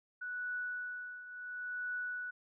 sine tone with tremolo, 1477 Hz, F#6, 3 cents flat, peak -35 dBFS, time 0.21-2.31 s, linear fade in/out 10 ms, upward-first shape triangle, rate 0.72 Hz, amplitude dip 75%, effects none

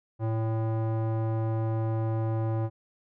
square tone with low-pass filter, 111.6 Hz, A2, 25 cents sharp, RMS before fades -28 dBFS, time 0.19-2.7 s, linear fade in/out 50 ms, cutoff 830 Hz, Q 1.2, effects none

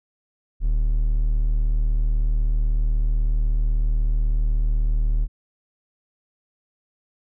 triangle tone, 38.1 Hz, D#1, 36 cents flat, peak -15 dBFS, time 0.6-5.28 s, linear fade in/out 50 ms, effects none

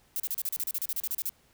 violet noise bursts, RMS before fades -31 dBFS, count 16, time 0.16-1.293 s, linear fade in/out 0 ms, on 38 ms, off 35 ms, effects pink hiss -64 dBFS RMS until 1.53 s

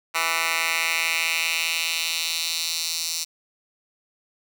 10% pulse tone with high-pass filter sweep, 164.81 Hz, E3, in tune, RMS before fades -25 dBFS, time 0.14-3.25 s, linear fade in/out 20 ms, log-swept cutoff 1500 to 5100 Hz, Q 2, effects none

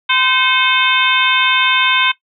harmonic tone with a mistuned harmonic, 515 Hz, C5, 28 cents flat, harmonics 2 / 3 / 4 / 5 / 6 / 7, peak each -18 / -18 / -18 / -18 / -18 / -18 dBFS, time 0.09-2.12 s, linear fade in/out 10 ms, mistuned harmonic 4, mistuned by +90 cents, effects noise-tail reverb RT60 0.1 s tail -17 dB re dry

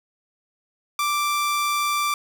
sawtooth tone, 1174.7 Hz, D6, in tune, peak -17 dBFS, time 0.99-2.14 s, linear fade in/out 2 ms, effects none

